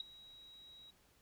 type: tone with ADSR envelope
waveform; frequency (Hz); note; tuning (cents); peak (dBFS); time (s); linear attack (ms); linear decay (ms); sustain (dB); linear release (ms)
sine; 3840; B7; -49; -35; 0-0.91; 4; 10; -20; 11
effects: pink hiss -70 dBFS RMS until 1.21 s